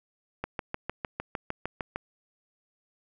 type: click train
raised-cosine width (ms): 0.5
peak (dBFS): -16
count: 11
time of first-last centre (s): 0.44-1.96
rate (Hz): 6.58
effects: none